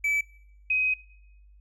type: tone pair in turn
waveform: triangle / sine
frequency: 2303 / 2520 Hz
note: D7 / D#7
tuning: -34 / +21 cents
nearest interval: major second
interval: 155 cents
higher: second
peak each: -21 dBFS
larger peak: neither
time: 0.04-0.21 / 0.7-0.94 s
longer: second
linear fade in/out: 5 ms
effects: noise-tail reverb RT60 0.9 s tail -24 dB re dry + added 50 Hz sine -51 dBFS peak until 1.6 s